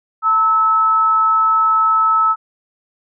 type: tone pair together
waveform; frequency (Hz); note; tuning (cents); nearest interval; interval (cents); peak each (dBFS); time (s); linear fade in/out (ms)
sine; 900.9 / 1300; A5 / E6; +41 / -24; tritone; 635; -21 / -11; 0.22-2.36; 50
effects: none